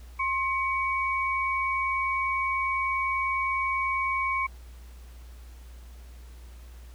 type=tone pair together; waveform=sine; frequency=1064.2 / 2255 Hz; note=C6 / C#7; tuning=+29 / +29 cents; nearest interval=octave + minor second; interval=1300 cents; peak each=-27 / -28 dBFS; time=0.19-4.47 s; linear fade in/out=10 ms; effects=added 60 Hz sine -43 dBFS peak until 6.94 s + pink hiss -57 dBFS RMS until 6.94 s